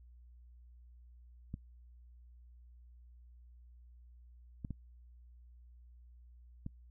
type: clicks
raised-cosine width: 5 ms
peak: -28 dBFS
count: 4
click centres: 1.541 / 4.648 / 4.707 / 6.664 s
effects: noise-tail reverb RT60 0.1 s tail -25 dB re dry + added 60 Hz sine -55 dBFS peak until 6.9 s